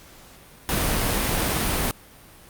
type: noise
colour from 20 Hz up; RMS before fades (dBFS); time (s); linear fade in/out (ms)
pink; -23; 0.69-1.91; 0
effects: pink hiss -48 dBFS RMS until 2.49 s + Opus 48 kbps